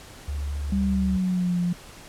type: tone with vibrato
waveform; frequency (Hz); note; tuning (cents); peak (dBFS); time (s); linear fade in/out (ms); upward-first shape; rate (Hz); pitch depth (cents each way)
sine; 71.8; D2; -39; -26; 0.28-1.17; 5; triangle; 4; 8
type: tone with pitch glide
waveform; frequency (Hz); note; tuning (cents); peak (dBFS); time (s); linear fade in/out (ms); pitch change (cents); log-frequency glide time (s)
sine; 196 to 175.63; G3 to F3; 0 to +10; -21; 0.72-1.73; 5; -190; 0.85-1.58
effects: pink hiss -45 dBFS RMS until 2.08 s + low-pass 11000 Hz 12 dB/octave